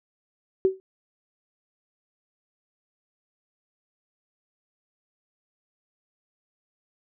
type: tone with exponential decay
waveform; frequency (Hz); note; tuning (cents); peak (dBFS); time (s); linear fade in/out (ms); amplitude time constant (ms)
sine; 380; F#4; +46; -13; 0.65-0.8; 0; 32
effects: none